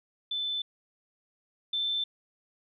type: tone pair in turn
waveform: sine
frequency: 3520 / 3542 Hz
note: A7 / A7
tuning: 0 / +11 cents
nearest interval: unison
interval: 11 cents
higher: second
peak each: -29 / -27 dBFS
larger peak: second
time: 0.31-0.62 / 1.73-2.04 s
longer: neither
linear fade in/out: 5 ms
effects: none